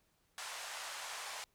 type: band-pass noise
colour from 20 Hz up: pink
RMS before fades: -45 dBFS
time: 0.38-1.44 s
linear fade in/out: 0 ms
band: 710 to 9900 Hz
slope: 24 dB/octave
effects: pink hiss -75 dBFS RMS until 1.54 s